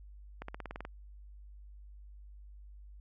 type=accelerating click train; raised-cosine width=0.5 ms; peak=-26 dBFS; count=9; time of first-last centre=0.42-0.851 s; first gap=64 ms; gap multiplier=0.95; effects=added 50 Hz sine -49 dBFS peak until 3 s + AAC 64 kbps